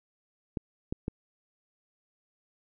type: clicks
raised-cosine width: 3 ms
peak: -18 dBFS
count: 3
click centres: 0.572 / 0.925 / 1.081 s
effects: none